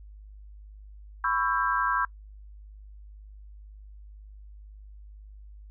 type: chord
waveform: sine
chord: C# half-diminished seventh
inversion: third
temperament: just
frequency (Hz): 997.9 / 1108.7 / 1330.5 / 1596.6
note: B5 / C#6 / E6 / G6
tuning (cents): +18 / 0 / +16 / +31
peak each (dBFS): -29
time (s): 1.24-2.05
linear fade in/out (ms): 2
effects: noise-tail reverb RT60 0.1 s tail -24 dB re dry + added 51 Hz sine -44 dBFS peak until 5.7 s